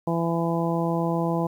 harmonic tone, 167.5 Hz, E3, 28 cents sharp, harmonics 1 / 2 / 3 / 4 / 5 / 6, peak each -25 / -28 / -30 / -31 / -32 / -33 dBFS, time 0.07-1.47 s, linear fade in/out 5 ms, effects 9-bit

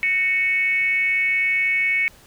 sine tone with frequency modulation, 2217 Hz, C#7, in tune, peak -17 dBFS, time 0.03-2.08 s, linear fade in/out 0 ms, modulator 369 Hz, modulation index 0.55, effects pink hiss -50 dBFS RMS until 2.26 s

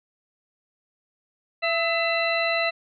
harmonic tone with a mistuned harmonic, 670 Hz, E5, 28 cents sharp, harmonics 1 / 2 / 3 / 4 / 6, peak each -25 / -31 / -27 / -27 / -31 dBFS, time 1.62-2.71 s, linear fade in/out 20 ms, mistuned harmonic 2, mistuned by -56 cents, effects none

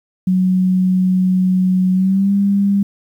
sine tone with pitch glide, 185 to 199.43 Hz, F#3 to G3, 0 to +30 cents, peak -11 dBFS, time 0.27-2.83 s, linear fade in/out 5 ms, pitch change +130 cents, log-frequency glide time 1.93-2.32 s, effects 8-bit

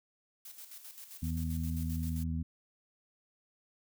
blue noise with tremolo, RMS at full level -48 dBFS, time 0.45-2.24 s, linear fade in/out 5 ms, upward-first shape square, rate 7.6 Hz, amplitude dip 55%
harmonic tone, 81.3 Hz, E2, 23 cents flat, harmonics 1 / 2 / 3, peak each -34 / -37 / -39 dBFS, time 1.22-2.43 s, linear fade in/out 10 ms
effects none

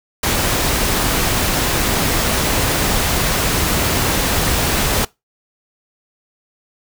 pink noise, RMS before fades -17 dBFS, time 0.23-5.05 s, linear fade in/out 5 ms, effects noise-tail reverb RT60 0.2 s tail -22 dB re dry

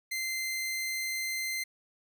sawtooth tone, 2078 Hz, C7, 12 cents flat, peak -28 dBFS, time 0.11-1.64 s, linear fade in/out 10 ms, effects none

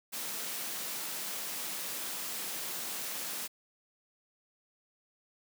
white high-pass noise, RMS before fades -38 dBFS, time 0.12-3.48 s, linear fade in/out 20 ms, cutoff 150 Hz, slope 48 dB/octave, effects none

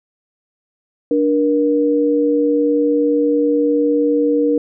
sine tone pair together, 293.6 / 474.5 Hz, D4 / A#4, 0 / +31 cents, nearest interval minor sixth, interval 831 cents, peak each -15 dBFS, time 1.11-4.58 s, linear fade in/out 2 ms, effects none

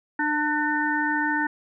harmonic tone with a mistuned harmonic, 298.8 Hz, D4, 30 cents sharp, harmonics 1 / 3 / 5 / 6, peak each -27 / -27 / -27 / -27 dBFS, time 0.19-1.47 s, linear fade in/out 5 ms, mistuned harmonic 6, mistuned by +15 cents, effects none

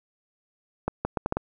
accelerating click train, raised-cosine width 1 ms, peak -11 dBFS, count 6, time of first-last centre 0.88-1.37 s, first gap 170 ms, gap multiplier 0.72, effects none

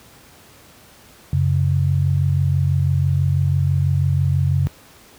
sine tone pair together, 92.5 / 138.59 Hz, F#2 / C#3, 0 / 0 cents, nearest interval perfect fifth, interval 700 cents, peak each -17 dBFS, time 1.33-4.67 s, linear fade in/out 0 ms, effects pink hiss -47 dBFS RMS until 5.18 s + high-pass 60 Hz 12 dB/octave

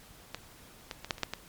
clicks, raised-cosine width 0.2 ms, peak -18 / -19 / -22 / -11 / -26 / -11 / -16 dBFS, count 7, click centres 0.346 / 0.912 / 1.046 / 1.108 / 1.182 / 1.233 / 1.336 s, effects pink hiss -54 dBFS RMS until 1.48 s + MP3 96 kbps

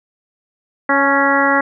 harmonic tone with a mistuned harmonic, 277.3 Hz, C#4, 1 cent sharp, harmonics 1 / 2 / 3 / 4 / 5 / 6 / 7, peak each -19 / -19 / -19 / -19 / -19 / -19 / -19 dBFS, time 0.89-1.61 s, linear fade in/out 5 ms, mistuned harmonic 3, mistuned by +23 cents, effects none

